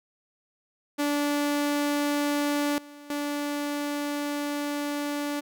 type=tone with level steps; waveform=sawtooth; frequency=290.4 Hz; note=D4; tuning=19 cents flat; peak=-20 / -40 / -24 dBFS; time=0.98-5.41 s; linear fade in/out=20 ms; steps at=2.78 / 3.1 s; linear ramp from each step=2 ms; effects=none